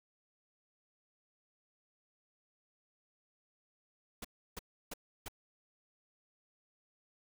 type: noise bursts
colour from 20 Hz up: pink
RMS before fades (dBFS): -43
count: 4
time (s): 4.22-5.284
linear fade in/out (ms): 5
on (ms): 26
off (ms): 320
effects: none